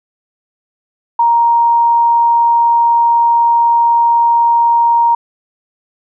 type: tone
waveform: sine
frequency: 936 Hz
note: A#5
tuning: 7 cents sharp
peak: -7 dBFS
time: 1.19-5.15 s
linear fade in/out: 5 ms
effects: none